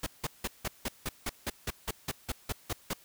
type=noise bursts; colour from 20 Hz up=pink; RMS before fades=-33 dBFS; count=15; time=0.03-2.935 s; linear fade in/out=5 ms; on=35 ms; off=170 ms; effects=white hiss -59 dBFS RMS until 3.04 s